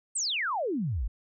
sine exponential sweep, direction down, 8910 to 44.24 Hz, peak -27 dBFS, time 0.15-1.08 s, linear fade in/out 10 ms, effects none

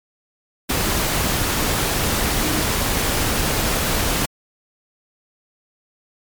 sine tone in noise, 306.5 Hz, D#4, 26 cents flat, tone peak -26 dBFS, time 2.41-2.63 s, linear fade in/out 10 ms, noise pink, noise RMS -20 dBFS, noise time 0.69-4.26 s, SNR -9 dB, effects MP3 96 kbps

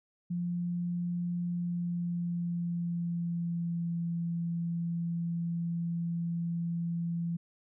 sine tone with pitch glide, 174.61 to 169.44 Hz, F3 to E3, 0 to +48 cents, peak -30 dBFS, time 0.3-7.37 s, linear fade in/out 10 ms, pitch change -52 cents, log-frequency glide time 1.44-4 s, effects none

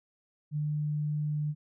sine tone, 149.8 Hz, D3, 35 cents sharp, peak -28 dBFS, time 0.51-1.55 s, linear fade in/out 50 ms, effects none

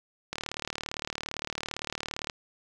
click train, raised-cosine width 0.2 ms, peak -15 dBFS, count 75, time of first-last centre 0.33-2.298 s, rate 37.6 Hz, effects none

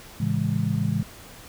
sine chord, A major seventh, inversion none, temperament just, 110 / 137.5 / 165 / 206.2 Hz, A2 / C#3 / E3 / G#3, 0 / -14 / +2 / -12 cents, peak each -27 dBFS, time 0.2-1.03 s, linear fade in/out 5 ms, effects pink hiss -45 dBFS RMS until 1.48 s

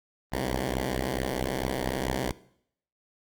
5% pulse beating tone pair, 62.4 / 66.9 Hz, B1 / C2, +19 / +39 cents, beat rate 4.5 Hz, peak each -19 dBFS, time 0.32-2.32 s, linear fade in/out 5 ms, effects noise-tail reverb RT60 0.7 s tail -20 dB re dry + Opus 32 kbps

